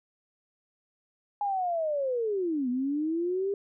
sine linear two-way sweep, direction down then up, 830.6 to 242.2 to 404.8 Hz, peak -26 dBFS, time 1.41-3.54 s, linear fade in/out 2 ms, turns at 2.69 s, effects none

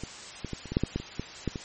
clicks, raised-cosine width 3 ms, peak -22 / -20 / -20 / -28 / -20 / -9 / -12 / -15 / -25 / -18 / -14 / -20 dBFS, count 12, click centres 0.036 / 0.447 / 0.533 / 0.657 / 0.72 / 0.769 / 0.836 / 0.96 / 1 / 1.196 / 1.477 / 1.558 s, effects white hiss -43 dBFS RMS until 1.64 s + MP3 32 kbps

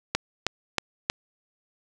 click train, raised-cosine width 0.2 ms, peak -5 dBFS, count 4, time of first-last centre 0.15-1.099 s, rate 3.16 Hz, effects none

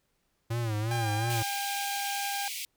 square tone with vibrato, 111.9 Hz, A2, 30 cents sharp, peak -29 dBFS, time 0.5-1.43 s, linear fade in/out 10 ms, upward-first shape sine, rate 2.8 Hz, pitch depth 110 cents each way
sawtooth tone, 801 Hz, G5, 37 cents sharp, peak -28 dBFS, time 0.91-2.48 s, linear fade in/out 2 ms
pink high-pass noise, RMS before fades -37 dBFS, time 1.3-2.65 s, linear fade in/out 0 ms, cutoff 2100 Hz, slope 96 dB/octave
effects pink hiss -75 dBFS RMS until 2.76 s

